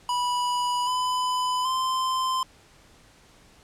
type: tone with pitch steps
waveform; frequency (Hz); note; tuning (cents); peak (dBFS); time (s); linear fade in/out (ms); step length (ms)
square; 981 / 1004 / 1037; B5 / B5 / C6; -12 / +28 / -16; -24; 0.09-2.43; 2; 780
effects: pink hiss -55 dBFS RMS until 3.63 s + low-pass 9000 Hz 12 dB/octave